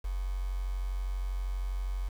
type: tone with quantisation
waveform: sine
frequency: 46.25 Hz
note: F#1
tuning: in tune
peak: -30 dBFS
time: 0.04-2.09 s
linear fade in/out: 10 ms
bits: 8
effects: none